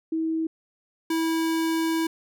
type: tone pair in turn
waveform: sine / square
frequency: 322.2 / 325.6 Hz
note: E4 / E4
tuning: -39 / -21 cents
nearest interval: unison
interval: 18 cents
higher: second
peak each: -23 dBFS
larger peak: neither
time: 0.12-0.47 / 1.1-2.07 s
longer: second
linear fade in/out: 5 ms
effects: none